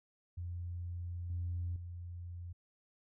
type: tone with level steps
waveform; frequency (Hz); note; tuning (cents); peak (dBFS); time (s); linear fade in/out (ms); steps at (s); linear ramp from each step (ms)
sine; 87.31; F2; 0; -38 / -34 / -42; 0.37-2.53; 10; 1.3 / 1.76; 2
effects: tanh soft clip ceiling -30 dBFS